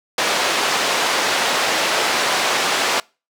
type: band-pass noise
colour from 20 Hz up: pink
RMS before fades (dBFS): -19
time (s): 0.18-3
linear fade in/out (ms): 2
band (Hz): 530 to 6000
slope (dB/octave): 12
effects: noise-tail reverb RT60 0.3 s tail -25 dB re dry